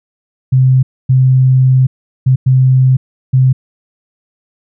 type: tone bursts at uneven times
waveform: sine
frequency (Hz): 130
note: C3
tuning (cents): -11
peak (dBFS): -5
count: 5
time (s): 0.52-0.83 / 1.09-1.87 / 2.26-2.36 / 2.46-2.97 / 3.33-3.53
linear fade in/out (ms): 10
effects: none